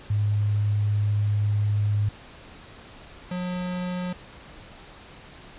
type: tone pair in turn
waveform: sine / square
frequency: 103.83 / 180.15 Hz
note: G#2 / F#3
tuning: 0 / -46 cents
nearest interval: minor seventh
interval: 954 cents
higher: second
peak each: -20 / -28 dBFS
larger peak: first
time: 0.1-2.09 / 3.31-4.13 s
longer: first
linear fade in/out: 5 ms
effects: pink hiss -46 dBFS RMS until 5.58 s + resampled to 8000 Hz